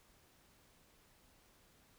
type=silence; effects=pink hiss -68 dBFS RMS until 1.98 s